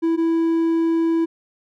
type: tone pair in turn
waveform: triangle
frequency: 329.6 / 329.6 Hz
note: E4 / E4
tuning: 0 / 0 cents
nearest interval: unison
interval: 0 cents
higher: neither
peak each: -14 dBFS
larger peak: neither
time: 0.02-0.17 / 0.17-1.26 s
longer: second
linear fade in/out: 20 ms
effects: none